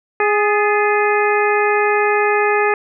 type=harmonic tone with a mistuned harmonic; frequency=415.3 Hz; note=G#4; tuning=in tune; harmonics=1 / 2 / 3 / 4 / 5 / 6; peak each=-16 / -19 / -21 / -22 / -23 / -24 dBFS; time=0.2-2.74 s; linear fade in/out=2 ms; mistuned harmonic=4; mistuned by=+60 cents; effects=none